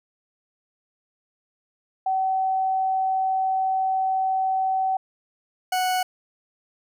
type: tone pair in turn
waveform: sine / 40% pulse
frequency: 761 / 738.5 Hz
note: F#5 / F#5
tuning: +48 / -3 cents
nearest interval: minor second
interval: 51 cents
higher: first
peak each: -20 dBFS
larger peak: neither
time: 2.06-4.97 / 5.72-6.03 s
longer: first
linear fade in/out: 5 ms
effects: none